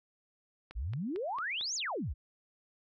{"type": "click train", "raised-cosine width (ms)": 0.3, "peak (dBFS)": -31, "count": 5, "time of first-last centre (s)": [0.71, 1.611], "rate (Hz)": 4.44}
{"type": "exponential two-way sweep", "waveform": "sine", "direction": "up then down", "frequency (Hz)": [48.79, 7120, 48.79], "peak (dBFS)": -33, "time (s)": [0.75, 2.14], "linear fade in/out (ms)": 20, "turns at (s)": 1.75}
{"effects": []}